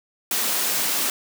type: high-pass noise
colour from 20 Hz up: white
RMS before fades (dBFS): -23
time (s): 0.31-1.1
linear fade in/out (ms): 2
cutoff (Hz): 170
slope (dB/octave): 24
effects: none